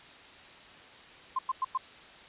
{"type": "tone bursts", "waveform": "sine", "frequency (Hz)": 1046.5, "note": "C6", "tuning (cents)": 0, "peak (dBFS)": -26, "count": 4, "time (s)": [1.36, 1.776], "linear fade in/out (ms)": 5, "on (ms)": 29, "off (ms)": 100, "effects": ["white hiss -51 dBFS RMS until 2.28 s", "resampled to 8000 Hz"]}